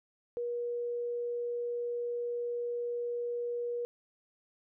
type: tone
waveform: sine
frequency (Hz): 479.1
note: A#4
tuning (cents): +47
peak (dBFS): -32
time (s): 0.37-3.85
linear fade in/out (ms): 0
effects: none